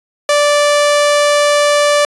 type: tone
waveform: sawtooth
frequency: 585 Hz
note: D5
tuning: 7 cents flat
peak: -5 dBFS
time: 0.29-2.05 s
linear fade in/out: 2 ms
effects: resampled to 24000 Hz